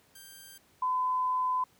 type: tone pair in turn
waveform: 5% pulse / sine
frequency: 1580 / 1013 Hz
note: G6 / B5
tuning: +13 / +44 cents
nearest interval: minor sixth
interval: 769 cents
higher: first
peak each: -37 / -26 dBFS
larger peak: second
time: 0.15-0.58 / 0.82-1.64 s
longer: second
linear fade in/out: 5 ms
effects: pink hiss -64 dBFS RMS until 1.79 s + high-pass 80 Hz 12 dB/octave